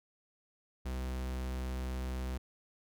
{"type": "tone", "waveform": "45% pulse", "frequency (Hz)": 64, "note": "C2", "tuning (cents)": -38, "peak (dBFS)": -35, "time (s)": [0.85, 2.38], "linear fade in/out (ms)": 10, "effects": []}